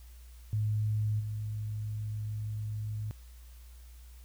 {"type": "tone with level steps", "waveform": "sine", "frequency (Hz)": 106.9, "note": "A2", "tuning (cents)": -49, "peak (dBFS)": [-27, -33], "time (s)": [0.53, 3.11], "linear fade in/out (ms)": 0, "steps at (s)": 1.19, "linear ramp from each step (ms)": 20, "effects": ["added 60 Hz sine -48 dBFS peak until 4.24 s", "white hiss -62 dBFS RMS until 4.24 s"]}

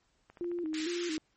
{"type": "click train", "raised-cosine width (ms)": 0.5, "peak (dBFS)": -37, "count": 8, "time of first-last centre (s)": [0.3, 0.804], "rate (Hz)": 13.9}
{"type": "tone with vibrato", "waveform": "sine", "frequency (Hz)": 330, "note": "E4", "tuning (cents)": 2, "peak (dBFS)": -32, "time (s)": [0.41, 1.18], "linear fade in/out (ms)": 0, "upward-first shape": "square", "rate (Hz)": 2.2, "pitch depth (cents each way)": 92}
{"type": "high-pass noise", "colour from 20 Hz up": "pink", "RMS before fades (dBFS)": -40, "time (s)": [0.74, 1.17], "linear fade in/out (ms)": 2, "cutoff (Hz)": 1600, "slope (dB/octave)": 24}
{"effects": ["pink hiss -73 dBFS RMS until 1.36 s", "MP3 32 kbps"]}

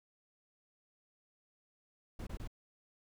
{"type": "noise bursts", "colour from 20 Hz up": "brown", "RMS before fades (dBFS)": -42, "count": 3, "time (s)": [2.19, 2.475], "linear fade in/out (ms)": 5, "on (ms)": 79, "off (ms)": 24, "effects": []}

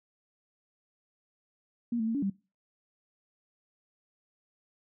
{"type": "tone with pitch steps", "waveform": "sine", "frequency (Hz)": [236.4, 221.9, 226.8, 283.6, 196.3], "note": ["A#3", "A3", "A#3", "C#4", "G3"], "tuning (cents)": [24, 15, -47, 40, 3], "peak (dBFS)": -27, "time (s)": [1.92, 2.3], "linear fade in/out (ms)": 5, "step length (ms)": 76, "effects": ["noise-tail reverb RT60 0.3 s tail -22 dB re dry"]}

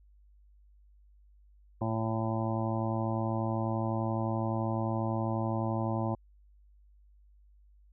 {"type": "harmonic tone", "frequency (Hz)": 111.8, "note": "A2", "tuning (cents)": 28, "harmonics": [1, 2, 3, 5, 6, 7, 8, 9], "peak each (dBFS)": [-32, -35, -37, -39, -40, -40, -41, -42], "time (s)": [1.81, 6.15], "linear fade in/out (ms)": 5, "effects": ["added 50 Hz sine -57 dBFS peak until 7.92 s"]}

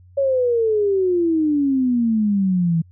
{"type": "exponential sweep", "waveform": "sine", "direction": "down", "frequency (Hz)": [561, 160.9], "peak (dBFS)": -15, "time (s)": [0.17, 2.82], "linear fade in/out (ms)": 10, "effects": ["added 90 Hz sine -45 dBFS peak until 2.91 s"]}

